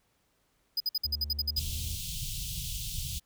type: tone bursts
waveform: square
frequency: 4978 Hz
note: D#8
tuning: in tune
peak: -27 dBFS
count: 10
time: 0.77-1.595 s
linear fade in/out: 5 ms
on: 33 ms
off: 55 ms
type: tone with pitch glide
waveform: triangle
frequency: 73.42 to 76.94 Hz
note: D2 to D#2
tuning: 0 to -19 cents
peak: -34 dBFS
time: 1.04-1.97 s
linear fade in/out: 20 ms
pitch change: +81 cents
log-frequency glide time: 1.45-1.65 s
type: band-stop noise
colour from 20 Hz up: pink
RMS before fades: -36 dBFS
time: 1.56-3.2 s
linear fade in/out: 20 ms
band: 160 to 2900 Hz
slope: 48 dB/octave
effects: pink hiss -72 dBFS RMS until 3.25 s